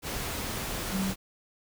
sine tone in noise, 191.8 Hz, G3, 37 cents flat, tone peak -28 dBFS, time 0.9-1.14 s, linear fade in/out 50 ms, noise pink, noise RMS -34 dBFS, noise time 0.02-1.16 s, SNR +3 dB, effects none

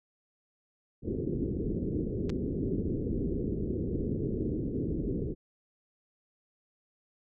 white low-pass noise, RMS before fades -32 dBFS, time 1.02-5.35 s, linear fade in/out 50 ms, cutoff 420 Hz, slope 48 dB/octave
clicks, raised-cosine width 0.2 ms, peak -26 dBFS, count 2, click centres 2.295 / 2.3 s
effects none

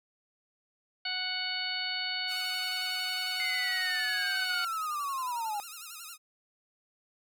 harmonic tone, 740 Hz, F#5, in tune, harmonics 1 / 2 / 3 / 4 / 5 / 6, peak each -43 / -39 / -38 / -37 / -43 / -35 dBFS, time 1.05-4.65 s, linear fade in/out 5 ms
5% pulse tone with vibrato, 1318.5 Hz, E6, in tune, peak -31 dBFS, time 2.27-6.18 s, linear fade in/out 50 ms, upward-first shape sine, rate 11 Hz, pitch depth 120 cents each way
sine linear sweep, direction down, 2114 to 808 Hz, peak -31 dBFS, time 3.4-5.6 s, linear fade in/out 0 ms
effects none

